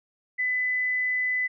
sine tone, 2004 Hz, B6, 25 cents sharp, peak -23 dBFS, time 0.38-1.48 s, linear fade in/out 20 ms, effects none

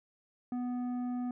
sine tone with tanh clipping, 246.9 Hz, B3, in tune, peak -34 dBFS, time 0.52-1.31 s, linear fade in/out 2 ms, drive 9 dB, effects none

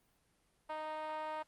5% pulse tone with band-pass filter, 310 Hz, D#4, 6 cents flat, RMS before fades -41 dBFS, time 0.69-1.43 s, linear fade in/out 10 ms, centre 790 Hz, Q 9.5, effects pink hiss -74 dBFS RMS until 1.47 s + Opus 32 kbps

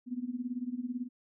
sine tone with tremolo, 246.9 Hz, B3, in tune, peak -30 dBFS, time 0.06-1.09 s, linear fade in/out 50 ms, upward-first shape sine, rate 18 Hz, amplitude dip 85%, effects none

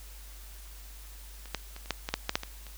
clicks, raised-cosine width 0.2 ms, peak -28 / -13 / -26 / -30 / -11 / -15 / -9 / -10 / -8 / -19 / -29 dBFS, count 11, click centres 1.457 / 1.547 / 1.764 / 1.859 / 1.907 / 2.089 / 2.14 / 2.294 / 2.355 / 2.434 / 2.667 s, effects added 50 Hz sine -45 dBFS peak until 2.77 s + white hiss -52 dBFS RMS until 2.77 s

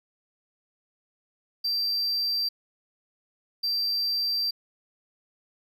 triangle tone bursts at uneven times, 4699 Hz, D8, in tune, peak -23 dBFS, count 2, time 1.64-2.49 / 3.63-4.51 s, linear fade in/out 10 ms, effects none

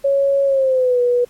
sine tone with pitch glide, 554 to 487.9 Hz, C#5 to B4, -1 to -21 cents, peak -12 dBFS, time 0.04-1.25 s, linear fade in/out 10 ms, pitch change -220 cents, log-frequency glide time 0.45-1.01 s, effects pink hiss -51 dBFS RMS until 1.29 s + MP3 64 kbps

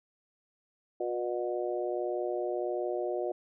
harmonic tone with a mistuned harmonic, 121.5 Hz, B2, 28 cents flat, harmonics 3 / 4 / 5 / 6, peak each -33 / -37 / -35 / -39 dBFS, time 1-3.32 s, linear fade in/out 5 ms, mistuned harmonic 3, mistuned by -15 cents, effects none

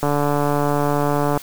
click train, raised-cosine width 1 ms, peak -6 dBFS, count 196, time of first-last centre 0.03-1.375 s, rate 145 Hz, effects white hiss -39 dBFS RMS until 1.42 s

